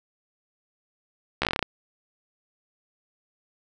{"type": "slowing click train", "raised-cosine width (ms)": 0.3, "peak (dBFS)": -7, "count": 10, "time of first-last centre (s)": [1.42, 1.627], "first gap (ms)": 14, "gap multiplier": 1.12, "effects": []}